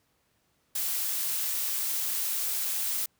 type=noise; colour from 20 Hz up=blue; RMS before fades=-30 dBFS; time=0.75-3.06 s; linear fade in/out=5 ms; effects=pink hiss -71 dBFS RMS until 3.19 s + high-pass 60 Hz 12 dB/octave

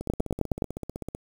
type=two click trains; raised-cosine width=2 ms; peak=-20 / -10 dBFS; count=19 / 6; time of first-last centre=0.01-1.149 / 0.1-0.622 s; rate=15.8 / 9.58 Hz; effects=7-bit

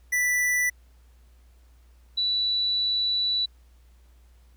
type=tone pair in turn; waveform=square / sine; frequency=1975.5 / 3951 Hz; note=B6 / B7; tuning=0 / 0 cents; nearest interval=octave; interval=1200 cents; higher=second; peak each=-22 dBFS; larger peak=neither; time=0.12-0.7 / 2.17-3.46 s; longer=second; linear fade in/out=10 ms; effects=added 60 Hz sine -52 dBFS peak until 4.56 s + pink hiss -66 dBFS RMS until 4.56 s

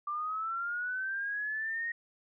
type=linear sweep; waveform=sine; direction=up; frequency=1174.7 to 1876 Hz; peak=-32 dBFS; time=0.07-1.92 s; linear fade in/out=5 ms; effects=none

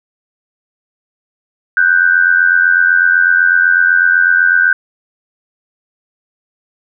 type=tone pair together; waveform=sine; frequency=1480 / 1568 Hz; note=F#6 / G6; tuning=0 / 0 cents; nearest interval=minor second; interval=100 cents; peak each=-10 dBFS; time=1.77-4.73 s; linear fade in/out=2 ms; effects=none

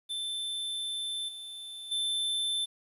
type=tone with level steps; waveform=square; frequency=3539 Hz; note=A7; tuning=9 cents sharp; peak=-33 / -41 / -29 dBFS; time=0.09-2.66 s; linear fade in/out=20 ms; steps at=1.28 / 1.91 s; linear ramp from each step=10 ms; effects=resampled to 32000 Hz + 10-bit

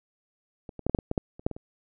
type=clicks; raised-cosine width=2 ms; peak=-26 / -25 / -13 / -13 / -8 / -16 / -14 / -11 / -30 / -10 / -22 / -27 dBFS; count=12; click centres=0.692 / 0.793 / 0.866 / 0.896 / 0.948 / 0.988 / 1.114 / 1.178 / 1.395 / 1.465 / 1.513 / 1.565 s; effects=none

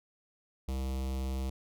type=tone with notch filter; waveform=square; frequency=65.8 Hz; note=C2; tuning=10 cents sharp; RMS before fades=-34 dBFS; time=0.68-1.5 s; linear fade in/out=5 ms; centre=1600 Hz; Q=1.1; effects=none

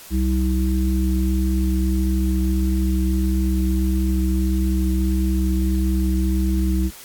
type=harmonic tone; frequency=64.4 Hz; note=C2; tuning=27 cents flat; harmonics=1 / 3 / 5; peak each=-18 / -23 / -25 dBFS; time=0.1-6.91 s; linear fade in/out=50 ms; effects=white hiss -41 dBFS RMS until 7.04 s + AAC 64 kbps

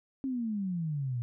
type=exponential sweep; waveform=sine; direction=down; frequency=273.4 to 116.54 Hz; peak=-30 dBFS; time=0.24-1.22 s; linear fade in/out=0 ms; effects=none

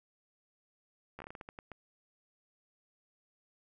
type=slowing click train; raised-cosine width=0.5 ms; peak=-30 dBFS; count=11; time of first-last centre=1.19-1.717 s; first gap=13 ms; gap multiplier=1.29; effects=none

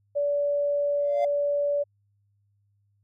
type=tone; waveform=sine; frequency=576 Hz; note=D5; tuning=34 cents flat; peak=-22 dBFS; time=0.15-1.84 s; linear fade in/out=20 ms
type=tone with exponential growth; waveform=triangle; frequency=693 Hz; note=F5; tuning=14 cents flat; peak=-20 dBFS; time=0.96-1.25 s; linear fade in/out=5 ms; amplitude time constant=62 ms
effects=added 101 Hz sine -65 dBFS peak until 3.03 s

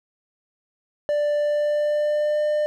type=tone with pitch glide; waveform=triangle; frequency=589 to 600 Hz; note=D5 to D5; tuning=+5 to +37 cents; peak=-17 dBFS; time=1.09-2.66 s; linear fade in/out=0 ms; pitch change=+32 cents; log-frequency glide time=1.34-2.4 s; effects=none

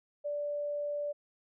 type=tone; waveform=sine; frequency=584 Hz; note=D5; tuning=10 cents flat; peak=-32 dBFS; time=0.24-1.13 s; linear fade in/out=20 ms; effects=none

